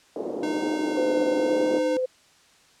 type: band-pass noise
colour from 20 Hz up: pink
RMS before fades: -30 dBFS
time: 0.16-1.79 s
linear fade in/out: 2 ms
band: 290 to 570 Hz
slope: 24 dB/octave
type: tone with vibrato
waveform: square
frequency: 305.7 Hz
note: D#4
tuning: 30 cents flat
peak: -27 dBFS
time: 0.43-1.97 s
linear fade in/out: 2 ms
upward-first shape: sine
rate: 0.98 Hz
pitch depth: 13 cents each way
type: tone with tremolo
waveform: sine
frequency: 512 Hz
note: C5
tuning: 38 cents flat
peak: -21 dBFS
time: 0.97-2.06 s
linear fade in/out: 10 ms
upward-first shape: triangle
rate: 17 Hz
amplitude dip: 25%
effects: white hiss -57 dBFS RMS until 2.8 s + low-pass 7000 Hz 12 dB/octave